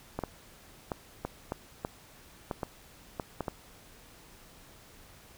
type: clicks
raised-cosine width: 1 ms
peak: -18 dBFS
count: 11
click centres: 0.19 / 0.237 / 0.918 / 1.25 / 1.521 / 1.849 / 2.512 / 2.632 / 3.198 / 3.407 / 3.482 s
effects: pink hiss -55 dBFS RMS until 5.37 s